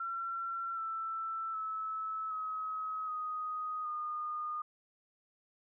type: tone with pitch steps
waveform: sine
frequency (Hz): 1357 / 1329.1 / 1301.7 / 1274.9 / 1248.7 / 1223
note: E6 / E6 / E6 / D#6 / D#6 / D#6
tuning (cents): +50 / +14 / -22 / +42 / +6 / -30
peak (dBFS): -35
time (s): 0-4.62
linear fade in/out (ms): 5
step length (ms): 770
effects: none